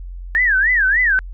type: tone with vibrato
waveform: sine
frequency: 1746 Hz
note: A6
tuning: 14 cents flat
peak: -12 dBFS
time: 0.35-1.19 s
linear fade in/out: 0 ms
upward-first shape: sine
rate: 3.4 Hz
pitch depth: 250 cents each way
effects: added 44 Hz sine -28 dBFS peak until 1.33 s